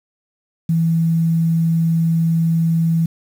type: tone with quantisation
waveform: sine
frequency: 164.6 Hz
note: E3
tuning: 2 cents flat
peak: -13 dBFS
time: 0.69-3.06 s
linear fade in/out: 5 ms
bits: 7
effects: none

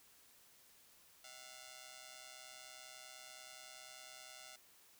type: ring-modulated tone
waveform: 5% pulse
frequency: 698.5 Hz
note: F5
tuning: in tune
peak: -39 dBFS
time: 1.24-4.56 s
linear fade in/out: 5 ms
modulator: 64.9 Hz
effects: white hiss -66 dBFS RMS until 4.99 s

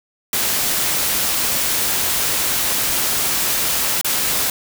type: noise with dropouts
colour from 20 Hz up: white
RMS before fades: -19 dBFS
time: 0.33-4.5 s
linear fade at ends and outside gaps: 2 ms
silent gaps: 4.013-4.045 s
effects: none

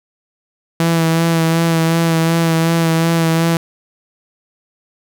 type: tone with vibrato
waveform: sawtooth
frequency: 164.81 Hz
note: E3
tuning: in tune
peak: -8 dBFS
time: 0.8-3.57 s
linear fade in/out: 2 ms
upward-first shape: sine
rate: 2.7 Hz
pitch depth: 23 cents each way
effects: none

